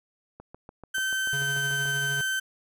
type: click train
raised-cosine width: 1 ms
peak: -29 dBFS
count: 11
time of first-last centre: 0.4-1.856 s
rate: 6.87 Hz
type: tone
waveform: 35% pulse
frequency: 1544 Hz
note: G6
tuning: 27 cents flat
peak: -24 dBFS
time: 0.94-2.4 s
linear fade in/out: 10 ms
type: tone with tremolo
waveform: square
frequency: 139.3 Hz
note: C#3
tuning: 9 cents sharp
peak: -32 dBFS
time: 1.33-2.21 s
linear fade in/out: 0 ms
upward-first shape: triangle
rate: 13 Hz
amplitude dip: 40%
effects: none